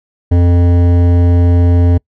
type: tone with hard clipping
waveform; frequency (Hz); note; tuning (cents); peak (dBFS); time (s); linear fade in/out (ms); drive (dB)
triangle; 87.31; F2; 0; -8; 0.31-1.98; 10; 17
effects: noise-tail reverb RT60 0.1 s tail -26 dB re dry